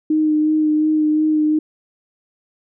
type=tone with vibrato; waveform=sine; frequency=307.6 Hz; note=D#4; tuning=20 cents flat; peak=-13 dBFS; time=0.1-1.59 s; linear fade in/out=5 ms; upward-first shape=sine; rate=2.8 Hz; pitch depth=17 cents each way; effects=none